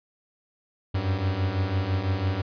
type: beating tone pair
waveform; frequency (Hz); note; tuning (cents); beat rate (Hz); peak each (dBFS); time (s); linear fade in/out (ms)
45% pulse; 91.1 / 97.1; F#2 / G2; -26 / -16; 6; -29 / -25; 0.94-2.42; 10
effects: resampled to 11025 Hz